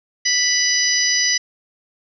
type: harmonic tone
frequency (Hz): 987.8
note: B5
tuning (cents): 0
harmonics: 2 / 3 / 4 / 5 / 6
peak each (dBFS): -21 / -26 / -29 / -19 / -20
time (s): 0.25-1.38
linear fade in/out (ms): 10
effects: none